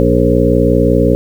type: harmonic tone with a mistuned harmonic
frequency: 60 Hz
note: B1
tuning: 49 cents flat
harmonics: 1 / 2 / 3 / 4 / 5 / 7 / 8 / 9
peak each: -16 / -16 / -16 / -16 / -16 / -16 / -16 / -16 dBFS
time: 0-1.15 s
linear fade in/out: 0 ms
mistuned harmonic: 7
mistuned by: -22 cents
effects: 7-bit